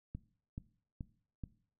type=click train; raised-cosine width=5 ms; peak=-29 dBFS; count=4; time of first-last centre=0.15-1.438 s; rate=2.33 Hz; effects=noise-tail reverb RT60 0.5 s tail -18 dB re dry